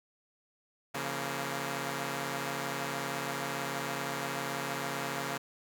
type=chord; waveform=5% pulse; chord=Bb minor; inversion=first; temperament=equal with one note detuned; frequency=138.59 / 171.12 / 233.1 Hz; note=Db3 / F3 / Bb3; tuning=0 / -35 / 0 cents; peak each=-25 / -29 / -27 dBFS; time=0.94-5.38 s; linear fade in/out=10 ms; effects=none